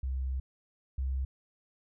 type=tone pair in turn; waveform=sine; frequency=65.41 / 65.98 Hz; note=C2 / C2; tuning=0 / +15 cents; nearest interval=unison; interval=15 cents; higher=second; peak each=-30 / -29 dBFS; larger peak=second; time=0.03-0.4 / 0.98-1.25 s; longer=first; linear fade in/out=5 ms; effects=none